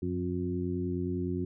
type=harmonic tone with a mistuned harmonic; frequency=89.6 Hz; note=F2; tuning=45 cents sharp; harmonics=1 / 2 / 3 / 4; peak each=-35 / -35 / -35 / -35 dBFS; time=0.02-1.45 s; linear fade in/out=5 ms; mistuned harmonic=1; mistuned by=+58 cents; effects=none